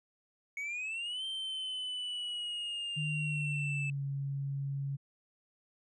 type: exponential two-way sweep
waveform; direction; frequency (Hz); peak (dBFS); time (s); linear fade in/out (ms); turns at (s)
triangle; up then down; 2217 to 3136 to 2628; -34; 0.57-3.9; 2; 1.25
type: tone with pitch glide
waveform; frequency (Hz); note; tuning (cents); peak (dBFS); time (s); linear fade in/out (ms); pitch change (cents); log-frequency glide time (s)
sine; 151.4 to 138.83; D#3 to C#3; -47 to +3; -33; 2.96-4.97; 20; -150; 3.19-4.03
effects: resampled to 24000 Hz